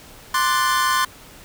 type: chord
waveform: 45% pulse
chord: D dominant seventh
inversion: third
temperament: equal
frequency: 1046.5 / 1174.7 / 1480 / 1760 Hz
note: C6 / D6 / F#6 / A6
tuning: 0 / 0 / 0 / 0 cents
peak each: -19 / -25 / -25 / -25 dBFS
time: 0.34-1.05 s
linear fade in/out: 5 ms
effects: pink hiss -44 dBFS RMS until 1.44 s